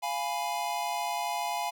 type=chord; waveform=square; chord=F diminished; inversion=none; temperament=equal; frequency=698.5 / 830.6 / 987.8 Hz; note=F5 / Ab5 / Cb6; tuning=0 / 0 / 0 cents; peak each=-35 / -34 / -36 dBFS; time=0.02-1.71 s; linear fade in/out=20 ms; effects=none